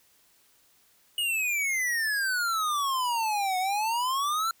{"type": "exponential two-way sweep", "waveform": "square", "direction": "down then up", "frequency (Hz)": [2914, 730, 1373], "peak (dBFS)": -26, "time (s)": [1.18, 4.51], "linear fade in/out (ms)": 2, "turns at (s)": 3.58, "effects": ["white hiss -63 dBFS RMS until 4.6 s"]}